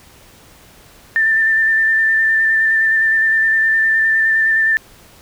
sine tone with vibrato, 1782 Hz, A6, 22 cents sharp, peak -11 dBFS, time 1.16-4.77 s, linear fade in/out 0 ms, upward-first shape square, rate 9.7 Hz, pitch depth 14 cents each way, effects pink hiss -45 dBFS RMS until 5.21 s

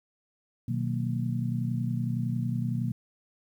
sine chord, B major seventh, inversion none, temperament just, 123.47 / 154.34 / 185.21 / 231.5 Hz, B2 / D#3 / F#3 / A#3, 0 / -14 / +2 / -12 cents, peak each -29 / -35 / -35 / -33 dBFS, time 0.68-2.92 s, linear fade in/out 5 ms, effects 10-bit

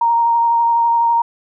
sine tone with vibrato, 932.3 Hz, A#5, in tune, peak -11 dBFS, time 0.01-1.22 s, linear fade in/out 5 ms, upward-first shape sine, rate 12 Hz, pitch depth 13 cents each way, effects none

